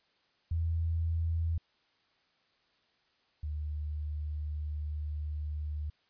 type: tone pair in turn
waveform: sine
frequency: 82.41 / 75.25 Hz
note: E2 / D2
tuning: 0 / +43 cents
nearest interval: major second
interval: 157 cents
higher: first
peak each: -28 / -33 dBFS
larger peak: first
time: 0.51-1.58 / 3.43-5.9 s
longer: second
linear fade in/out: 5 ms
effects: white hiss -71 dBFS RMS until 6.09 s + resampled to 11025 Hz